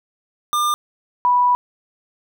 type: tone pair in turn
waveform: square / sine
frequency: 1200 / 983.1 Hz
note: D6 / B5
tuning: +37 / -8 cents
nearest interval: minor third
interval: 345 cents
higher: first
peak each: -17 / -12 dBFS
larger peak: second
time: 0.53-0.74 / 1.25-1.55 s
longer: second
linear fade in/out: 0 ms
effects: none